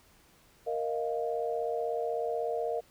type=chord; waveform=sine; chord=Bb suspended fourth; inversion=none; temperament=equal; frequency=466.2 / 622.3 / 698.5 Hz; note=Bb4 / Eb5 / F5; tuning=0 / 0 / 0 cents; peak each=-32 / -35 / -35 dBFS; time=0.66-2.81 s; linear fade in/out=20 ms; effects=pink hiss -62 dBFS RMS until 2.9 s